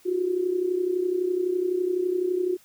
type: tone with amplitude modulation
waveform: sine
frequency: 363 Hz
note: F#4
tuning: 33 cents flat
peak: -19 dBFS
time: 0.05-2.57 s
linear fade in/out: 20 ms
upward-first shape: sine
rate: 31.9 Hz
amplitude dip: 70%
effects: white hiss -57 dBFS RMS until 2.64 s